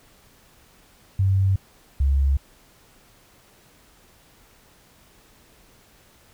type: tone pair in turn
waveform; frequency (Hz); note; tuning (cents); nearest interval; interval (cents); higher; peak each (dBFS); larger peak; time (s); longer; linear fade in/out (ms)
sine; 96.4 / 68.66; G2 / C#2; -28 / -16; tritone; 588; first; -16; neither; 1.19-1.56 / 2-2.37; neither; 5
effects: pink hiss -55 dBFS RMS until 6.33 s